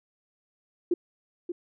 sine tone with echo, 350 Hz, F4, 4 cents sharp, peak -20 dBFS, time 0.91-0.94 s, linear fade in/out 5 ms, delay 580 ms, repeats 1, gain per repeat -9 dB, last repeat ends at 1.52 s, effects none

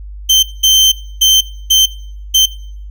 30% pulse tone bursts at uneven times, 3110 Hz, G7, 14 cents flat, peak -3 dBFS, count 5, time 0.29-0.43 / 0.63-0.92 / 1.21-1.41 / 1.7-1.86 / 2.34-2.46 s, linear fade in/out 10 ms, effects noise-tail reverb RT60 0.6 s tail -21 dB re dry + added 50 Hz sine -26 dBFS peak until 2.9 s

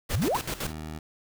pink noise with tremolo, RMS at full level -31 dBFS, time 0.09-0.73 s, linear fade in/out 20 ms, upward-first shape square, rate 7.8 Hz, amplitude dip 75%
sine exponential sweep, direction up, 71.8 to 1108 Hz, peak -23 dBFS, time 0.13-0.37 s, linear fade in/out 5 ms
15% pulse tone, 77.78 Hz, D#2, in tune, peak -29 dBFS, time 0.64-0.99 s, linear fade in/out 5 ms
effects none

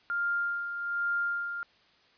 sine tone with tremolo, 1400 Hz, F6, 4 cents sharp, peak -26 dBFS, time 0.1-1.63 s, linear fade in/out 0 ms, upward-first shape sine, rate 1.2 Hz, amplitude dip 55%, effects white hiss -63 dBFS RMS until 2.17 s + resampled to 11025 Hz

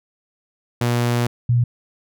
sawtooth / sine tone pair in turn, 120 / 120.45 Hz, B2 / B2, -49 / -43 cents, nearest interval unison, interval 6 cents, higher second, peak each -13 dBFS, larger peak neither, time 0.81-1.27 / 1.49-1.64 s, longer first, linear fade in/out 5 ms, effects none

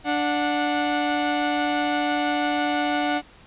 sawtooth tone pair together, 294 / 732 Hz, D4 / F#5, +2 / -19 cents, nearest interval octave + major third, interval 1579 cents, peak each -20 dBFS, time 0.04-3.22 s, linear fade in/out 50 ms, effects pink hiss -50 dBFS RMS until 3.46 s + resampled to 8000 Hz

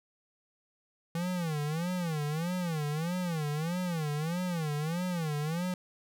square tone with vibrato, 163.8 Hz, E3, 11 cents flat, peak -31 dBFS, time 1.15-5.74 s, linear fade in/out 2 ms, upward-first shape sine, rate 1.6 Hz, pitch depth 190 cents each way, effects none

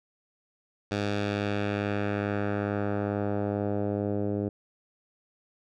10% pulse tone with low-pass filter sweep, 102.3 Hz, G#2, 26 cents flat, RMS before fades -29 dBFS, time 0.91-4.49 s, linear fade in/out 5 ms, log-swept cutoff 4800 to 430 Hz, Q 1.1, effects none

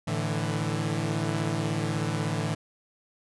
sawtooth chord, A suspended fourth, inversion none, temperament equal with one note detuned, 110 / 148.45 / 164.81 Hz, A2 / D3 / E3, 0 / +19 / 0 cents, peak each -27 dBFS, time 0.07-2.55 s, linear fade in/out 10 ms, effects resampled to 24000 Hz

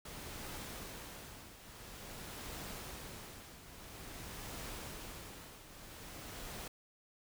pink noise with tremolo, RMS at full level -45 dBFS, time 0.05-6.68 s, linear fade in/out 5 ms, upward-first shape triangle, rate 0.49 Hz, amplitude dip 70%, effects none

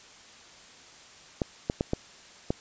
clicks, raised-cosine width 2 ms, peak -12 dBFS, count 5, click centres 1.418 / 1.699 / 1.809 / 1.934 / 2.505 s, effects white hiss -51 dBFS RMS until 2.6 s + resampled to 16000 Hz

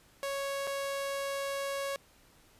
sawtooth tone with dropouts, 554 Hz, C#5, 1 cent flat, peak -29 dBFS, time 0.23-1.96 s, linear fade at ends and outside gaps 0 ms, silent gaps 0.67-0.674 s, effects pink hiss -62 dBFS RMS until 2.59 s + resampled to 32000 Hz

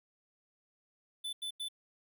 square tone bursts, 3505 Hz, A7, 7 cents flat, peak -37 dBFS, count 3, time 1.24-1.686 s, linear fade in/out 10 ms, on 90 ms, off 88 ms, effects none

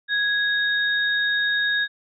sine tone pair together, 1661.2 / 3729 Hz, G#6 / A#7, 0 / 0 cents, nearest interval octave + major second, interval 1400 cents, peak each -20 / -26 dBFS, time 0.08-1.88 s, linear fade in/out 50 ms, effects none

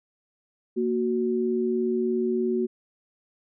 sine tone pair together, 233.1 / 370 Hz, A#3 / F#4, 0 / 0 cents, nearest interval minor sixth, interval 800 cents, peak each -26 / -24 dBFS, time 0.76-2.67 s, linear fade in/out 20 ms, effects none

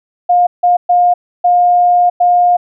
sine tone bursts at uneven times, 710 Hz, F5, 28 cents sharp, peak -6 dBFS, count 5, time 0.29-0.47 / 0.63-0.77 / 0.89-1.14 / 1.44-2.1 / 2.2-2.57 s, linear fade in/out 10 ms, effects none

